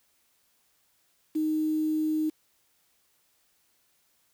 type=tone with quantisation; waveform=sine; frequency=310 Hz; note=D#4; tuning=6 cents flat; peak=-24 dBFS; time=1.35-2.3 s; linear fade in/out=10 ms; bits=8; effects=white hiss -69 dBFS RMS until 4.33 s